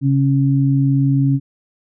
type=tone pair together; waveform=sine; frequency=136.75 / 275.4 Hz; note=C#3 / C#4; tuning=-23 / -11 cents; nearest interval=octave; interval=1212 cents; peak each=-13 / -17 dBFS; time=0.01-1.4 s; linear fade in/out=50 ms; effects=none